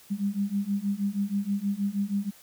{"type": "beating tone pair", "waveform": "sine", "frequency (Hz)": [197.3, 203.6], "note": ["G3", "G#3"], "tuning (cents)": [11, -34], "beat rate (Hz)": 6.3, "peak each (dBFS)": [-29, -28], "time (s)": [0.1, 2.31], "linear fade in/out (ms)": 20, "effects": ["white hiss -54 dBFS RMS until 2.42 s"]}